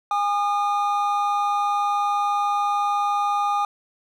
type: tone pair together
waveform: triangle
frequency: 818.1 / 1219 Hz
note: G#5 / D#6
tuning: -26 / -36 cents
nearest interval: perfect fifth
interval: 690 cents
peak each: -20 / -21 dBFS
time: 0.11-3.65 s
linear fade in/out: 2 ms
effects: none